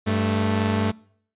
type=tone pair together; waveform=sawtooth; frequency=97.65 / 219.5 Hz; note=G2 / A3; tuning=-6 / -4 cents; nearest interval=octave + major second; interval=1402 cents; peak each=-19 dBFS; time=0.06-0.92 s; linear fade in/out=20 ms; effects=noise-tail reverb RT60 0.6 s tail -24 dB re dry + resampled to 8000 Hz

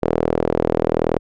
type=tone with band-pass filter; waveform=sawtooth; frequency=40.56 Hz; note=E1; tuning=27 cents flat; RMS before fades=-19 dBFS; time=0.02-1.19 s; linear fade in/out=10 ms; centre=470 Hz; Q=2; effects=none

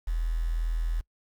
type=tone with quantisation; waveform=sine; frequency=41.2 Hz; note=E1; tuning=in tune; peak=-25 dBFS; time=0.07-1.01 s; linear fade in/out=10 ms; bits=8; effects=noise-tail reverb RT60 0.1 s tail -23 dB re dry

